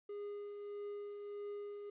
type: tone with tremolo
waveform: triangle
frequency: 410 Hz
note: G#4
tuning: 22 cents flat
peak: -39 dBFS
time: 0.09-1.9 s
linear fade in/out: 5 ms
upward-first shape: triangle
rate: 1.6 Hz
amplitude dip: 40%
effects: resampled to 8000 Hz + 13-bit